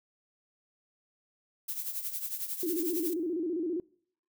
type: noise with tremolo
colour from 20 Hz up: violet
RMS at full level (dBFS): -33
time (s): 1.68-3.14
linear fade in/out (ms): 10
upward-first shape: triangle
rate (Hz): 11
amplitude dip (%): 75
type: tone with vibrato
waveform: sine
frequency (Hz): 336.6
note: E4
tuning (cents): +36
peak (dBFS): -29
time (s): 2.63-3.8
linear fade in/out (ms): 2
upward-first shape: square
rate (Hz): 15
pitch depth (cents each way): 110
effects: noise-tail reverb RT60 0.6 s tail -23 dB re dry